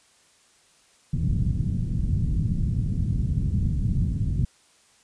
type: low-pass noise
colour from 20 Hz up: white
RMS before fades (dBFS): -24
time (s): 1.13-4.45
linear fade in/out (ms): 5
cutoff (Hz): 160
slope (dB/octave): 24
effects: white hiss -59 dBFS RMS until 5.03 s + resampled to 22050 Hz